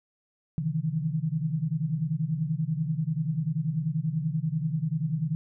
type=tone cluster; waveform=sine; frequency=132 / 154.8 / 165.1 Hz; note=C3 / D#3 / E3; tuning=+16 / -9 / +3 cents; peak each=-34 / -28 / -30 dBFS; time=0.58-5.35 s; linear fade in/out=0 ms; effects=none